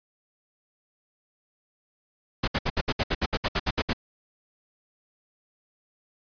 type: noise bursts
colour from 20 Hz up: pink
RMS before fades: -24 dBFS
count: 14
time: 2.43-3.933 s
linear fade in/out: 10 ms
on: 47 ms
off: 65 ms
effects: resampled to 11025 Hz